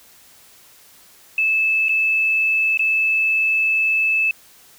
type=tone with dropouts; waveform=sine; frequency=2618 Hz; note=E7; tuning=13 cents flat; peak=-15 dBFS; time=1.38-4.31 s; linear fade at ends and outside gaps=2 ms; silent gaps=1.885-1.892 / 2.774-2.793 s; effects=white hiss -49 dBFS RMS until 4.78 s